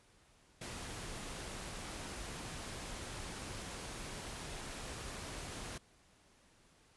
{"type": "noise", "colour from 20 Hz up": "pink", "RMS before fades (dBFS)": -45, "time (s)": [0.61, 5.78], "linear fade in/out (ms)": 5, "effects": ["pink hiss -67 dBFS RMS until 6.96 s", "resampled to 24000 Hz"]}